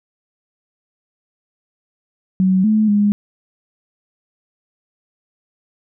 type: tone with pitch steps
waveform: sine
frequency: 187.6 / 215.7 / 205.7 Hz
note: F#3 / A3 / G#3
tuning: +24 / -34 / -16 cents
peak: -11 dBFS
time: 2.4-3.12 s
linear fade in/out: 0 ms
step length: 240 ms
effects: none